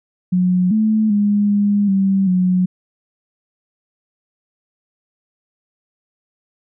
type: tone with pitch steps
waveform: sine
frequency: 181.5 / 217.1 / 205.4 / 204 / 193.9 / 182.7 Hz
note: F#3 / A3 / G#3 / G#3 / G3 / F#3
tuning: -33 / -23 / -19 / -31 / -19 / -22 cents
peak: -12 dBFS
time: 0.32-2.66 s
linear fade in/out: 10 ms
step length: 390 ms
effects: none